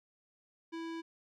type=tone with low-pass filter; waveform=square; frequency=329.6 Hz; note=E4; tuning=in tune; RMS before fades=-41 dBFS; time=0.72-1.02 s; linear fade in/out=20 ms; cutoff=4200 Hz; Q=0.74; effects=none